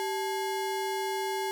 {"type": "ring-modulated tone", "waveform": "square", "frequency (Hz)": 630, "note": "D#5", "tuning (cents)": 21, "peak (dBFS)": -27, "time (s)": [0, 1.51], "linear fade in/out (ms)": 0, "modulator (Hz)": 243, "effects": []}